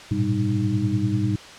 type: tone cluster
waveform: sine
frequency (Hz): 101.8 / 112.5 / 122 / 197.8 / 309.4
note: G#2 / A2 / B2 / G3 / D#4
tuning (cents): -34 / +39 / -21 / +16 / -10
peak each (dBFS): -26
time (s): 0.11-1.36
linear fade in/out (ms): 5
effects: white hiss -41 dBFS RMS until 1.58 s + low-pass 5000 Hz 12 dB/octave